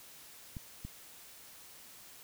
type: clicks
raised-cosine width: 5 ms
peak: -29 dBFS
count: 2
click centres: 0.568 / 0.85 s
effects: white hiss -54 dBFS RMS until 2.23 s